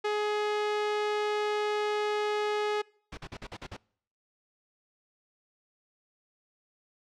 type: tone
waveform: sawtooth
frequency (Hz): 419.8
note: G#4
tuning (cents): +19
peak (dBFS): -23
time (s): 0.04-2.82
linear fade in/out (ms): 10
type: noise bursts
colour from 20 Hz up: pink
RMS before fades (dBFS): -40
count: 7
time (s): 3.12-3.767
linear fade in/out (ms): 5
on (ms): 53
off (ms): 46
effects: noise-tail reverb RT60 0.6 s tail -25 dB re dry + low-pass 4000 Hz 12 dB/octave